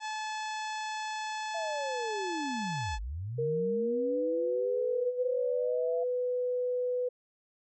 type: harmonic tone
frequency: 863 Hz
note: A5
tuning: 34 cents flat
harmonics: 1 / 2 / 3 / 4 / 5 / 6 / 7 / 8 / 9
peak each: -35 / -41 / -45 / -47 / -49 / -51 / -52 / -53 / -54 dBFS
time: 0-2.99 s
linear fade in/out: 50 ms
type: linear two-way sweep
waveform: sine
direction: down then up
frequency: 684 to 46.25 to 684 Hz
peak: -34 dBFS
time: 1.54-6.04 s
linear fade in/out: 10 ms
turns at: 2.99 s
type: tone with pitch glide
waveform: sine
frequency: 466.2 to 496.8 Hz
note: A#4 to B4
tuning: 0 to +10 cents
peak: -28 dBFS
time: 3.38-7.09 s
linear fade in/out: 10 ms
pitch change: +110 cents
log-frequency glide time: 3.81-4.17 s
effects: none